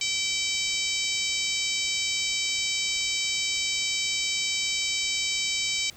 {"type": "harmonic tone with a mistuned harmonic", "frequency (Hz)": 770, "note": "G5", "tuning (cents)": -31, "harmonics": [3, 4, 5, 6, 7, 8, 9, 10], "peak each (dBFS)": [-31, -32, -33, -34, -34, -35, -36, -36], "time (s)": [0.01, 5.9], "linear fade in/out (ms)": 2, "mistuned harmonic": 9, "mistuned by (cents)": 16, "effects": ["pink hiss -51 dBFS RMS until 5.96 s"]}